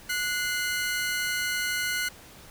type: tone pair together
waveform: sawtooth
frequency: 1468 / 2077 Hz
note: F#6 / C7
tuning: -14 / -13 cents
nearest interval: tritone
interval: 601 cents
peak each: -25 / -27 dBFS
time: 0.09-2.09 s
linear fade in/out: 10 ms
effects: pink hiss -49 dBFS RMS until 2.5 s